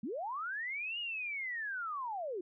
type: linear two-way sweep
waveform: sine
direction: up then down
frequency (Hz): 187.3 to 2900 to 335.1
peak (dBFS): -36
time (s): 0.03-2.41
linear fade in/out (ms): 5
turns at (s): 0.99
effects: none